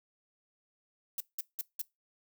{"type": "noise bursts", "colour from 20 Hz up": "violet", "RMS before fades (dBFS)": -35, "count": 4, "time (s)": [1.18, 1.816], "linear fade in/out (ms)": 2, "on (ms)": 24, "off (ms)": 180, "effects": ["noise-tail reverb RT60 0.2 s tail -22 dB re dry"]}